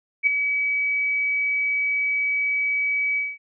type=tone with ADSR envelope; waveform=sine; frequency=2279 Hz; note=C#7; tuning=47 cents sharp; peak=-12 dBFS; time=0.23-3.38 s; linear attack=40 ms; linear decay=4 ms; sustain=-8 dB; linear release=210 ms; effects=none